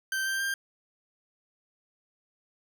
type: tone with pitch steps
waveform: 40% pulse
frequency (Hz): 1558 / 1574.3 / 1590.7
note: G6 / G6 / G6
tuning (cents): -11 / +7 / +25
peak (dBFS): -27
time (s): 0.12-0.54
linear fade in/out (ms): 2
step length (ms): 140
effects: none